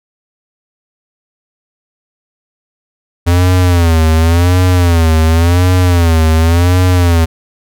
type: tone with vibrato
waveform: square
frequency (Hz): 85.3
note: F2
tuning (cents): -40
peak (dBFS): -7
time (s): 3.26-7.26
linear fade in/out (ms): 20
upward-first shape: sine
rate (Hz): 0.91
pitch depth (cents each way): 120
effects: none